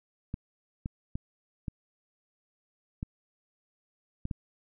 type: clicks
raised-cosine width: 5 ms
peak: -21 dBFS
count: 7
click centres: 0.341 / 0.859 / 1.155 / 1.682 / 3.029 / 4.254 / 4.312 s
effects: none